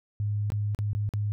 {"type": "tone with dropouts", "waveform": "sine", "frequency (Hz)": 103.83, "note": "G#2", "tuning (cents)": 0, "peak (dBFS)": -25, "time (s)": [0.2, 1.32], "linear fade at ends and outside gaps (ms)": 0, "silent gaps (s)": [[0.502, 0.52], [0.748, 0.789], [0.932, 0.95], [1.091, 1.137]], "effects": []}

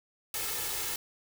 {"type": "noise with comb filter", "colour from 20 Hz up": "white", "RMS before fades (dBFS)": -34, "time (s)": [0.34, 0.96], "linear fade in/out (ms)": 2, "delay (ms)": 2.3, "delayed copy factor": 0.6, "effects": []}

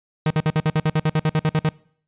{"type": "tone bursts", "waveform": "45% pulse", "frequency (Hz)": 155.56, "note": "D#3", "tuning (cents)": 0, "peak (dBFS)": -16, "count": 15, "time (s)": [0.26, 1.691], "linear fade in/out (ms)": 2, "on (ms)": 45, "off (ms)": 54, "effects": ["noise-tail reverb RT60 0.6 s tail -24 dB re dry", "resampled to 8000 Hz"]}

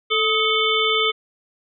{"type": "harmonic tone with a mistuned harmonic", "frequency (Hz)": 440, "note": "A4", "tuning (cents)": 0, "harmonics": [1, 3, 5, 7, 8], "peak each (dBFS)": [-23, -23, -23, -23, -23], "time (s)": [0.1, 1.12], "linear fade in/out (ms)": 20, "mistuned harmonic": 3, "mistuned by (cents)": -78, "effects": []}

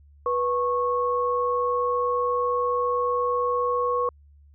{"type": "tone pair together", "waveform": "sine", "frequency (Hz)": [490, 1097.8], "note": ["B4", "C#6"], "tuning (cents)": [-14, -17], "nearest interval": "octave + major second", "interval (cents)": 1397, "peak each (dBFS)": -24, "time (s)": [0.26, 4.09], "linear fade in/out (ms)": 2, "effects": ["added 72 Hz sine -50 dBFS peak until 4.54 s"]}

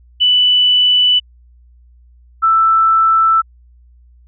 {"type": "tone pair in turn", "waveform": "sine", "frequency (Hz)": [2979, 1324.7], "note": ["F#7", "E6"], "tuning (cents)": [11, 8], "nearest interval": "octave + major second", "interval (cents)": 1403, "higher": "first", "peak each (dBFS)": -8, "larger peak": "neither", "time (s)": [[0.2, 1.2], [2.42, 3.42]], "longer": "neither", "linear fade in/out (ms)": 20, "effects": ["added 60 Hz sine -43 dBFS peak until 4.27 s"]}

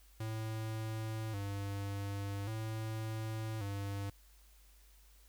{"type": "tone with vibrato", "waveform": "square", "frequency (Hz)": 105, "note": "G#2", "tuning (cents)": 19, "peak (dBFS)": -38, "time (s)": [0.2, 4.1], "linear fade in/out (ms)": 5, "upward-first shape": "square", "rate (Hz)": 0.44, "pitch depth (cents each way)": 86, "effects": ["added 50 Hz sine -60 dBFS peak until 5.28 s", "white hiss -67 dBFS RMS until 5.28 s"]}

